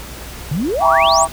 sine exponential sweep, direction up, 130 to 8870 Hz, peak -16 dBFS, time 0.51-1.25 s, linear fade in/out 5 ms
sine chord, E diminished seventh, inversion none, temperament just, 659.3 / 791.1 / 949.3 / 1139.2 Hz, E5 / G5 / Bb5 / Db6, 0 / +16 / +31 / +47 cents, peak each -15 / -16 / -18 / -15 dBFS, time 0.8-1.28 s, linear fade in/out 50 ms
effects added 60 Hz sine -33 dBFS peak until 1.32 s + pink hiss -33 dBFS RMS until 1.32 s

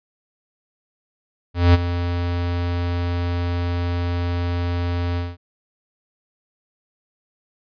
square tone with ADSR envelope, 87.31 Hz, F2, in tune, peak -9 dBFS, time 1.54-5.37 s, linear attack 200 ms, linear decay 27 ms, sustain -12 dB, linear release 200 ms, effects resampled to 11025 Hz

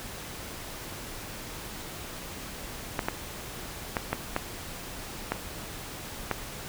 clicks, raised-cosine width 0.5 ms, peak -11 dBFS, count 7, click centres 2.992 / 3.085 / 3.968 / 4.13 / 4.364 / 5.32 / 6.313 s, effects pink hiss -40 dBFS RMS until 6.68 s

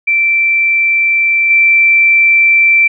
sine tone with level steps, 2341 Hz, D7, 6 cents flat, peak -8 / -5 dBFS, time 0.07-2.88 s, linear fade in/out 10 ms, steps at 1.5 s, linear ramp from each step 5 ms, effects none

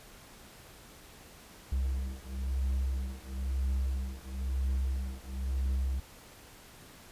triangle beating tone pair, 65.41 / 66.41 Hz, C2 / C2, 0 / +26 cents, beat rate 1 Hz, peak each -31 dBFS, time 1.72-6 s, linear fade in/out 5 ms, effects pink hiss -53 dBFS RMS until 7.11 s + resampled to 32000 Hz

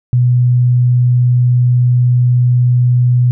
sine tone, 123.47 Hz, B2, in tune, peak -7 dBFS, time 0.13-3.31 s, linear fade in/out 0 ms, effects none

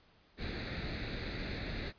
pink noise with comb filter, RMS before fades -39 dBFS, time 0.37-1.93 s, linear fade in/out 50 ms, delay 0.49 ms, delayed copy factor +0.65, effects pink hiss -66 dBFS RMS until 1.98 s + resampled to 11025 Hz

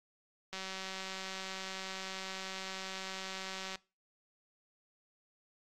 click train, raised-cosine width 0.2 ms, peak -24 dBFS, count 614, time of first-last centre 0.53-3.756 s, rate 190 Hz, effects noise-tail reverb RT60 0.3 s tail -22 dB re dry + AAC 64 kbps

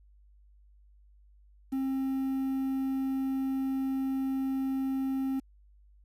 triangle tone with quantisation, 266.9 Hz, C4, 35 cents sharp, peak -26 dBFS, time 1.72-5.4 s, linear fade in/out 10 ms, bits 9, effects added 50 Hz sine -56 dBFS peak until 6.04 s + resampled to 32000 Hz

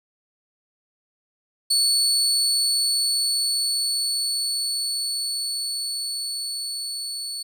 30% pulse tone with level ramp, 4435 Hz, C#8, in tune, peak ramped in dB -14 to -26 dBFS, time 1.7-7.43 s, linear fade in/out 10 ms, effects none

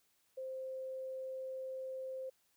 sine tone, 523.3 Hz, C5, in tune, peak -40 dBFS, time 0.37-2.3 s, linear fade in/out 10 ms, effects white hiss -75 dBFS RMS until 2.56 s

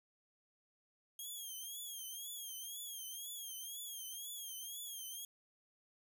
5% pulse tone with vibrato, 3248 Hz, G#7, 39 cents flat, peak -37 dBFS, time 1.19-5.25 s, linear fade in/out 2 ms, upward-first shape triangle, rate 2 Hz, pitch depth 120 cents each way, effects none

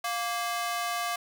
sawtooth ring-modulated tone, 932.3 Hz, A#5, in tune, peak -22 dBFS, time 0.04-1.16 s, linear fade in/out 5 ms, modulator 230 Hz, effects none

